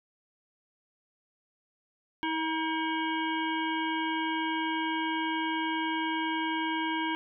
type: harmonic tone with a mistuned harmonic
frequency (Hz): 320.7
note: E4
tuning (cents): -48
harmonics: 1 / 3 / 5 / 7 / 9 / 10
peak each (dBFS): -32 / -32 / -37 / -38 / -41 / -41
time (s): 2.23-7.15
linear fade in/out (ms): 0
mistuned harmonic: 3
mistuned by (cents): -18
effects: none